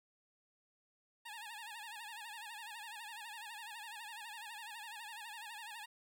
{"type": "tone with vibrato", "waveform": "15% pulse", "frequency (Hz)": 880, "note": "A5", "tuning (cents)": 0, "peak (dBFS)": -40, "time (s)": [1.25, 5.86], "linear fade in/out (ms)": 10, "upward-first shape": "sine", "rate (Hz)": 12, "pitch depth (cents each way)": 120, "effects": []}